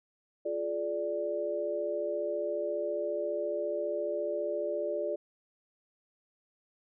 sine chord, D diminished, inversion first, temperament equal with one note detuned, 349.2 / 423.8 / 587.3 Hz, F4 / Ab4 / D5, 0 / +35 / 0 cents, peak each -37 / -36 / -32 dBFS, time 0.45-5.16 s, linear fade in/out 10 ms, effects none

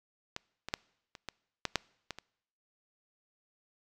clicks, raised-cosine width 0.2 ms, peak -19 / -22 / -12 / -29 / -21 / -13 / -9 / -20 / -26 dBFS, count 9, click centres 0.364 / 0.686 / 0.739 / 1.152 / 1.287 / 1.653 / 1.757 / 2.107 / 2.186 s, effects noise-tail reverb RT60 0.8 s tail -25 dB re dry

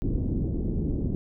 pink low-pass noise, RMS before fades -27 dBFS, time 0.02-1.15 s, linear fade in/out 0 ms, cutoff 350 Hz, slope 24 dB/octave, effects none

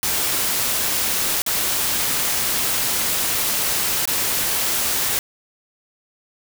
white noise with dropouts, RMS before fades -21 dBFS, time 0.03-5.19 s, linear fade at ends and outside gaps 1 ms, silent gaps 1.42-1.463 / 4.055-4.075 s, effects none

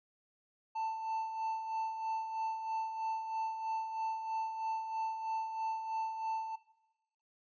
triangle tone with tremolo, 888 Hz, A5, 16 cents sharp, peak -31 dBFS, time 0.75-6.56 s, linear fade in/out 10 ms, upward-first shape sine, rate 3.1 Hz, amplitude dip 55%, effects noise-tail reverb RT60 1.0 s tail -17 dB re dry + resampled to 16000 Hz

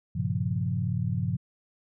sine chord, G half-diminished seventh, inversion none, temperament equal with one note detuned, 98 / 116.54 / 135.74 / 174.61 Hz, G2 / Bb2 / Db3 / F3, 0 / 0 / -36 / 0 cents, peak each -31 dBFS, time 0.15-1.37 s, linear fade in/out 10 ms, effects none

